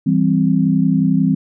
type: chord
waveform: sine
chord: C major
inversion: first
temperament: equal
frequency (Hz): 164.81 / 196 / 261.6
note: E3 / G3 / C4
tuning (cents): 0 / 0 / 0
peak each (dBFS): -16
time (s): 0.06-1.35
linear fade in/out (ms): 10
effects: none